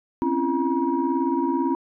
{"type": "tone cluster", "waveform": "sine", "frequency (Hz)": [259.8, 277.8, 337.7, 955], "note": ["C4", "C#4", "E4", "A#5"], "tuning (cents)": [-12, 4, 42, 42], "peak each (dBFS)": [-27, -24, -24, -26], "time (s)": [0.22, 1.75], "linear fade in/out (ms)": 0, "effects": ["tanh soft clip ceiling -11 dBFS"]}